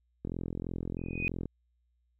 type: click train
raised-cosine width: 3 ms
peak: -23 dBFS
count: 53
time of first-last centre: 0.25-1.456 s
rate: 43.1 Hz
type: tone with exponential growth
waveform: sine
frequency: 2489 Hz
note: D#7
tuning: in tune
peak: -26 dBFS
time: 0.97-1.28 s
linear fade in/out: 0 ms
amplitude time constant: 66 ms
effects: added 60 Hz sine -70 dBFS peak until 2.19 s